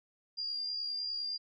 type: tone with amplitude modulation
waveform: sine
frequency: 4801 Hz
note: D8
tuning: 37 cents sharp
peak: -32 dBFS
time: 0.37-1.38 s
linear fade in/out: 20 ms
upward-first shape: sine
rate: 69.9 Hz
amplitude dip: 45%
effects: none